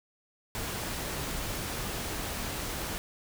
pink noise, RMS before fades -35 dBFS, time 0.55-2.98 s, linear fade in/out 0 ms, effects none

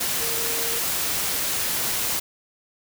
sine tone in noise, 462.2 Hz, A#4, 15 cents flat, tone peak -34 dBFS, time 0.2-0.79 s, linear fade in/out 10 ms, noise white, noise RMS -25 dBFS, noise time 0-2.2 s, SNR -12 dB, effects none

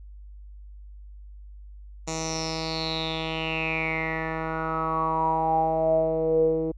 10% pulse tone with low-pass filter sweep, 160.7 Hz, E3, 44 cents flat, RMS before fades -26 dBFS, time 2.07-6.72 s, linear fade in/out 10 ms, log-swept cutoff 6700 to 400 Hz, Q 9.3, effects added 50 Hz sine -41 dBFS peak until 6.77 s

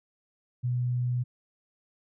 sine tone, 123.47 Hz, B2, in tune, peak -25 dBFS, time 0.63-1.24 s, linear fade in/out 20 ms, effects none

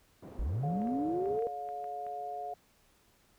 pink band-pass noise, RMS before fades -48 dBFS, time 0.22-1.39 s, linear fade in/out 10 ms, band 130 to 560 Hz, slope 12 dB/octave
sine linear sweep, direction up, 41.38 to 474.4 Hz, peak -30 dBFS, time 0.39-1.47 s, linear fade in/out 0 ms
harmonic tone, 142.5 Hz, C#3, 48 cents sharp, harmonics 3 / 4 / 5, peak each -45 / -48 / -37 dBFS, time 0.63-2.54 s, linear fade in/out 5 ms
clicks, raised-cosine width 0.5 ms, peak -39 dBFS, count 8, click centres 0.818 / 0.873 / 1.258 / 1.391 / 1.423 / 1.689 / 1.842 / 2.066 s
effects pink hiss -67 dBFS RMS until 3.38 s

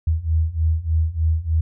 sine beating tone pair, 78.5 / 81.8 Hz, D#2 / E2, +16 / -13 cents, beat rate 3.3 Hz, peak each -21 / -19 dBFS, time 0.07-1.61 s, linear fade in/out 5 ms, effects none

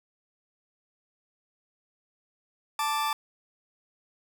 40% pulse tone pair together, 880 / 1173.1 Hz, A5 / D6, 0 / -2 cents, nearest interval perfect fourth, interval 498 cents, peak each -28 dBFS, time 2.79-3.13 s, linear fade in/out 2 ms, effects none

